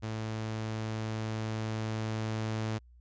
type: tone with level ramp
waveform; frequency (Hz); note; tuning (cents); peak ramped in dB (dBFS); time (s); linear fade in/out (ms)
sawtooth; 110; A2; 0; -30 to -27; 0.02-2.79; 20
effects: added 60 Hz sine -54 dBFS peak until 3 s + resampled to 16000 Hz